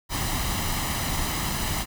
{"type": "noise with comb filter", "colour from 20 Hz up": "pink", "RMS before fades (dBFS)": -27, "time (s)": [0.09, 1.86], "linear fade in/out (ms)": 50, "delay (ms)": 1, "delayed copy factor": 0.55, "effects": []}